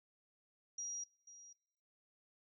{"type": "tone with echo", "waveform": "sine", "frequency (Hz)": 5730, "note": "F8", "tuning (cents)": 44, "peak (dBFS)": -40, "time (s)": [0.78, 1.04], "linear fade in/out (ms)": 5, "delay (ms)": 490, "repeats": 1, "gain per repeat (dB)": -14, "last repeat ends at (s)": 1.53, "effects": ["noise-tail reverb RT60 0.7 s tail -25 dB re dry"]}